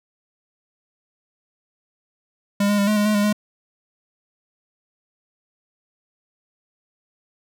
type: tone with pitch steps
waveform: square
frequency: 202.1 / 205.8 / 200.8 / 212.2 / 207.1 / 212.4 / 204.9 / 209.6 Hz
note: G#3 / G#3 / G3 / G#3 / G#3 / G#3 / G#3 / G#3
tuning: -47 / -16 / +42 / +38 / -5 / +39 / -23 / +16 cents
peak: -17 dBFS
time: 2.6-3.328 s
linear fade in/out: 5 ms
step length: 91 ms
effects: none